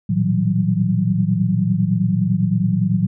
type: tone cluster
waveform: sine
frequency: 113.8 / 121.9 / 160.4 / 183.8 / 193.6 Hz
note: A#2 / B2 / E3 / F#3 / G3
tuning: -41 / -22 / -47 / -11 / -21 cents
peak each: -21 / -27 / -21 / -18 / -26 dBFS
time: 0.09-3.07 s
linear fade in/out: 10 ms
effects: none